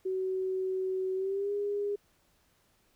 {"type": "tone with pitch glide", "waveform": "sine", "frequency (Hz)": [376.1, 407.8], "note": ["F#4", "G#4"], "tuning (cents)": [28, -32], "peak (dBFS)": -29, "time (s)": [0.05, 1.96], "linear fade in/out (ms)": 10, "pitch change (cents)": 140, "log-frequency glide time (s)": [1.15, 1.52], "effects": ["pink hiss -69 dBFS RMS until 2.95 s"]}